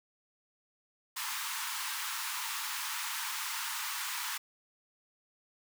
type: high-pass noise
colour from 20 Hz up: pink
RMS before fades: -37 dBFS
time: 1.16-4.38 s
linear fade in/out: 10 ms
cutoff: 870 Hz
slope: 96 dB/octave
effects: none